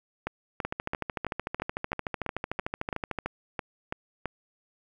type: two click trains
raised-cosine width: 0.5 ms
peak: -15 / -15 dBFS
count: 35 / 13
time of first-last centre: 0.65-3.187 / 0.27-4.257 s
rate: 13.4 / 3.01 Hz
effects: 9-bit